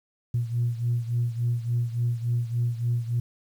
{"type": "beating tone pair", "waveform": "sine", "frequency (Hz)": [118.3, 121.8], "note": ["A#2", "B2"], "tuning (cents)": [26, -24], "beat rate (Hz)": 3.5, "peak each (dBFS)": [-24, -28], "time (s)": [0.34, 3.2], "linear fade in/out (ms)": 5, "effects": ["tanh soft clip ceiling -17 dBFS", "9-bit"]}